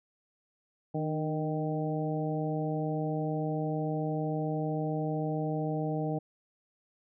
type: harmonic tone with a mistuned harmonic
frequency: 155.56 Hz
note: D#3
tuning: in tune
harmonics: 1 / 2 / 3 / 4 / 5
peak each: -32 / -35 / -37 / -38 / -39 dBFS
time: 0.94-6.19 s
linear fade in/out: 10 ms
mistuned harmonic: 2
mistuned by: -38 cents
effects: none